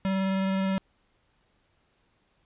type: tone with vibrato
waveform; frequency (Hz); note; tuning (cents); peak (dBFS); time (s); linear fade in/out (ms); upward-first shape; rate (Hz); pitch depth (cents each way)
square; 191.9; G3; -37; -25; 0.05-0.78; 0; sine; 19; 12
effects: pink hiss -69 dBFS RMS until 2.45 s + resampled to 8000 Hz